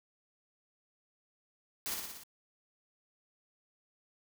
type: noise with echo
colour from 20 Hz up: white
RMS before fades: -37 dBFS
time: 1.86-1.94 s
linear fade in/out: 0 ms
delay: 59 ms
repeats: 5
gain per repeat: -3 dB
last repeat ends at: 2.235 s
effects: none

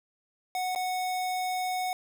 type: tone with dropouts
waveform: square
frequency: 737 Hz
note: F#5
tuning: 7 cents flat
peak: -29 dBFS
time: 0.55-1.93 s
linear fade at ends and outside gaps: 1 ms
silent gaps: 0.75-0.759 s
effects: none

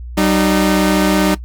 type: tone pair together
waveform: sawtooth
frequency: 191.6 / 305.3 Hz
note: G3 / D#4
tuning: -39 / -33 cents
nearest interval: minor sixth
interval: 806 cents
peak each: -10 dBFS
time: 0.17-1.35 s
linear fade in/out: 10 ms
effects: noise-tail reverb RT60 0.1 s tail -17 dB re dry + added 60 Hz sine -26 dBFS peak until 1.44 s

